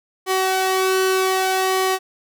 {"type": "tone with flanger", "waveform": "sawtooth", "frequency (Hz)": 377.5, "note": "F#4", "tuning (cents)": 35, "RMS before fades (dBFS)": -19, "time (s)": [0.26, 1.99], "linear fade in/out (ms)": 50, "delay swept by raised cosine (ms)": [0.97, 1.97], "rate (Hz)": 0.65, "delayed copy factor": 0.5, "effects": []}